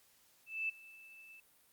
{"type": "tone with ADSR envelope", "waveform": "sine", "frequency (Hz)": 2637, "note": "E7", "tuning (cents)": 0, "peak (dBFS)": -32, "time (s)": [0.46, 1.4], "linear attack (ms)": 230, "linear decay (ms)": 11, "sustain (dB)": -21, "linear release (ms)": 4, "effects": ["white hiss -68 dBFS RMS until 1.72 s", "Opus 48 kbps"]}